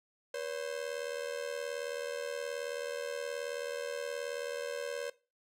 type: ring-modulated tone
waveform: 45% pulse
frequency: 523.3 Hz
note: C5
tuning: in tune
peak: -33 dBFS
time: 0.34-5.1 s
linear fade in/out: 2 ms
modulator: 39.4 Hz
effects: noise-tail reverb RT60 0.3 s tail -18 dB re dry + low-pass 11000 Hz 12 dB/octave